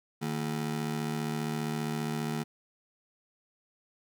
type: ring-modulated tone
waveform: 35% pulse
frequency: 190.8 Hz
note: G3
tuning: 47 cents flat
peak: -26 dBFS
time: 0.21-2.44 s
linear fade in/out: 20 ms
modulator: 37.5 Hz
effects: none